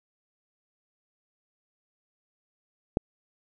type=click; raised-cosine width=2 ms; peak=-9 dBFS; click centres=2.971 s; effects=none